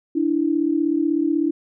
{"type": "tone pair together", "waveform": "sine", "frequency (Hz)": [293.4, 329.6], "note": ["D4", "E4"], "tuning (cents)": [-2, 0], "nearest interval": "major second", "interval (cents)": 202, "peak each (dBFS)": -20, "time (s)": [0.15, 1.51], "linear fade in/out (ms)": 10, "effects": []}